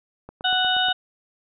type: click train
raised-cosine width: 1 ms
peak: -24 dBFS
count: 6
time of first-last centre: 0.29-0.885 s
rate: 8.4 Hz
type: harmonic tone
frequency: 740 Hz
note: F#5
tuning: in tune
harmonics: 1 / 2 / 4 / 5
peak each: -24 / -24 / -24 / -24 dBFS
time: 0.44-0.93 s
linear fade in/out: 10 ms
effects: none